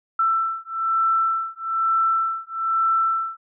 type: beating tone pair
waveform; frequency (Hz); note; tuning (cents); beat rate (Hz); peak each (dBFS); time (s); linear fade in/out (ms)
sine; 1333 / 1334.1; E6 / E6; +19 / +20; 1.1; -22; 0.19-3.37; 5
effects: none